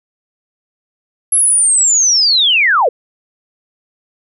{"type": "linear sweep", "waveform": "sine", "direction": "down", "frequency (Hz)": [11175, 426.6], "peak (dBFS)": -8, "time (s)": [1.32, 2.89], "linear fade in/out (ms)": 5, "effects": []}